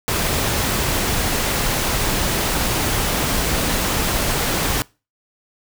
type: noise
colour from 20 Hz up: pink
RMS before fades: -20 dBFS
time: 0.08-4.82 s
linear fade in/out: 0 ms
effects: noise-tail reverb RT60 0.3 s tail -23 dB re dry